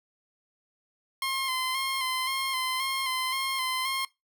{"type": "tone with vibrato", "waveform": "15% pulse", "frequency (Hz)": 1050, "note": "C6", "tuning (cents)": 6, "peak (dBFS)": -21, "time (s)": [1.22, 4.05], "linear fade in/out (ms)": 2, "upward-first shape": "square", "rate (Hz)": 1.9, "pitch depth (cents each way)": 30, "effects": ["noise-tail reverb RT60 0.2 s tail -22 dB re dry"]}